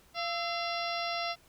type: harmonic tone with a mistuned harmonic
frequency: 687 Hz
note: F5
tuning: 29 cents flat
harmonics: 1 / 2 / 3 / 4 / 5 / 6 / 7 / 8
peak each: -35 / -38 / -40 / -41 / -42 / -43 / -43 / -44 dBFS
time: 0.14-1.36 s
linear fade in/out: 50 ms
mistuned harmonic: 2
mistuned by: -67 cents
effects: pink hiss -62 dBFS RMS until 1.48 s